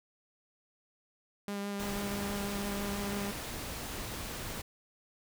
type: tone with vibrato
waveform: sawtooth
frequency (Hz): 201.5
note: G3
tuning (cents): +48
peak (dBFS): -31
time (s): 1.48-3.31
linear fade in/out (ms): 0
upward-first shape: triangle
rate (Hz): 6.1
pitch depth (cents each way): 15
type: noise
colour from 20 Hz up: pink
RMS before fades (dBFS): -40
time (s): 1.79-4.62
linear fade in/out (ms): 10
effects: none